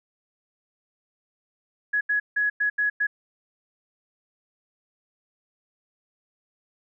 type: tone bursts at uneven times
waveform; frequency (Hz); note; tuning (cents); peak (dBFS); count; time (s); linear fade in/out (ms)
sine; 1679; G#6; +18; -20; 6; 1.93-2.01 / 2.09-2.2 / 2.36-2.5 / 2.6-2.7 / 2.78-2.9 / 3-3.07; 10
effects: none